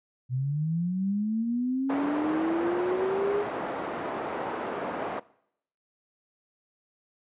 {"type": "linear sweep", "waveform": "sine", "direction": "up", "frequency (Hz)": [123.1, 416.4], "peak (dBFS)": -25, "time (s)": [0.29, 3.45], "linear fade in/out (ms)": 50}
{"type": "band-pass noise", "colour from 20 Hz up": "pink", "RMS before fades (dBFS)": -33, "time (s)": [1.89, 5.2], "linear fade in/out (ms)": 10, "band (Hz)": [360, 1100], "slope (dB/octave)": 12}
{"effects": ["noise-tail reverb RT60 0.7 s tail -21 dB re dry", "resampled to 8000 Hz"]}